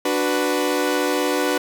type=chord; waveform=sawtooth; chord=B minor; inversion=first; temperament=equal; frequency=293.7 / 370 / 493.9 Hz; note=D4 / F#4 / B4; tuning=0 / 0 / 0 cents; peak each=-19 / -20 / -19 dBFS; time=0.05-1.58 s; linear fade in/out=5 ms; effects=none